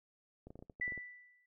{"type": "clicks", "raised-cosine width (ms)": 2, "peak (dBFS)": -37, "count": 10, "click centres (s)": [0.47, 0.505, 0.556, 0.591, 0.625, 0.698, 0.799, 0.879, 0.922, 0.977]}
{"type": "tone with exponential decay", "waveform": "sine", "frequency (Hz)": 1975.5, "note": "B6", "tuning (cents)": 0, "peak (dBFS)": -33, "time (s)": [0.81, 1.46], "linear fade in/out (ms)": 5, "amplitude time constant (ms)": 140}
{"effects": ["noise-tail reverb RT60 0.1 s tail -21 dB re dry"]}